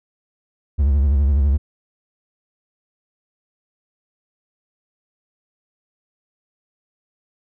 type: tone with vibrato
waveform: triangle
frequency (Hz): 70.2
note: C#2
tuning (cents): +22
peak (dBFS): -11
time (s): 0.78-1.58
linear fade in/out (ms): 20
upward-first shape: sine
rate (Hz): 12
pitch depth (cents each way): 110
effects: none